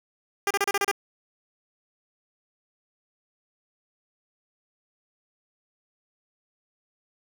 10% pulse tone bursts, 400.8 Hz, G4, 38 cents sharp, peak -13 dBFS, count 7, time 0.47-0.914 s, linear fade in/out 2 ms, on 36 ms, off 32 ms, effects none

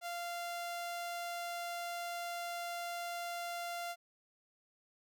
sawtooth tone, 693 Hz, F5, 14 cents flat, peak -35 dBFS, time 0.01-3.96 s, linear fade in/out 50 ms, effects none

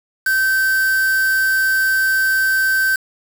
triangle tone with quantisation, 1549 Hz, G6, 21 cents flat, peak -12 dBFS, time 0.26-2.96 s, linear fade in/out 5 ms, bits 4, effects none

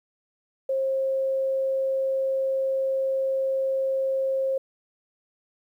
sine tone, 534 Hz, C5, 35 cents sharp, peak -22 dBFS, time 0.69-4.58 s, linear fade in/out 5 ms, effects 10-bit

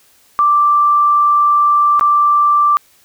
sine tone with dropouts, 1174.7 Hz, D6, in tune, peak -8 dBFS, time 0.39-2.77 s, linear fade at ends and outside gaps 0 ms, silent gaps 1.995-2.01 s, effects white hiss -51 dBFS RMS until 3.04 s

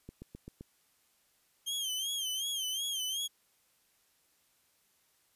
click train, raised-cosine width 3 ms, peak -32 dBFS, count 5, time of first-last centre 0.09-0.609 s, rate 7.7 Hz
sawtooth tone with vibrato, 3166 Hz, G7, 17 cents sharp, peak -30 dBFS, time 1.66-3.28 s, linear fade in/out 20 ms, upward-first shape sine, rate 2.7 Hz, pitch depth 96 cents each way
effects white hiss -71 dBFS RMS until 5.35 s + resampled to 32000 Hz

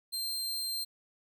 sawtooth tone, 4162 Hz, C8, 10 cents flat, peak -30 dBFS, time 0.12-0.85 s, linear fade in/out 20 ms, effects none

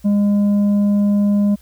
sine tone with tanh clipping, 204 Hz, G#3, 31 cents flat, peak -13 dBFS, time 0.04-1.56 s, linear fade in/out 20 ms, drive 5 dB, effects added 60 Hz sine -46 dBFS peak until 1.61 s + white hiss -53 dBFS RMS until 1.61 s

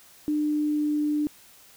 sine tone with pitch glide, 300.2 to 298.1 Hz, D4 to D4, +38 to +26 cents, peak -22 dBFS, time 0.28-1.27 s, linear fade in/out 0 ms, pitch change -12 cents, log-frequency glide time 0.46-0.98 s, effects white hiss -53 dBFS RMS until 1.76 s

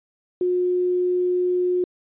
sine tone with quantisation, 360.3 Hz, F#4, 46 cents flat, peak -18 dBFS, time 0.41-1.84 s, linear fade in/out 2 ms, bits 8, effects resampled to 8000 Hz

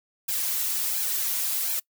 blue noise with flanger, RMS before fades -27 dBFS, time 0.28-1.8 s, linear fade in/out 10 ms, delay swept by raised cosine 1.2 to 4.8 ms, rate 1.4 Hz, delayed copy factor +0.8, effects noise-tail reverb RT60 0.1 s tail -24 dB re dry

